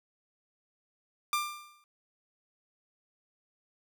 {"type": "tone with exponential decay", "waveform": "sawtooth", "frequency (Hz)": 1191, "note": "D6", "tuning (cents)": 24, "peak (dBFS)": -22, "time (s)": [1.33, 1.84], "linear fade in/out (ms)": 1, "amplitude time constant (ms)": 110, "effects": []}